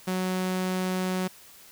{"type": "tone", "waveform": "sawtooth", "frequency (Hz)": 185, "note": "F#3", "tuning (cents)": 0, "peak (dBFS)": -22, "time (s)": [0.07, 1.28], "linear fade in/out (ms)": 10, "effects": ["white hiss -51 dBFS RMS until 1.71 s"]}